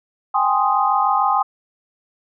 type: chord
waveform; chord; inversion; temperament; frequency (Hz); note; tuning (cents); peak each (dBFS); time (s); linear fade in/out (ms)
sine; Ab major seventh; third; equal; 784 / 830.6 / 1046.5 / 1244.5; G5 / Ab5 / C6 / Eb6; 0 / 0 / 0 / 0; -20; 0.34-1.43; 10
effects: none